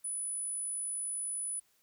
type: tone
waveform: sine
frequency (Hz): 9950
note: D#9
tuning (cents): -1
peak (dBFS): -34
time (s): 0.04-1.6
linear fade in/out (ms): 10
effects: white hiss -71 dBFS RMS until 1.82 s